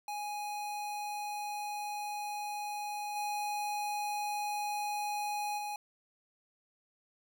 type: tone with level steps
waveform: square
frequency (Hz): 830.6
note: G#5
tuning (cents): 0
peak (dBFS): -37 / -34 / -37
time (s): 0.08-5.76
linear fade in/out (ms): 2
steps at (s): 3.15 / 5.57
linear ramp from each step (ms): 20
effects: none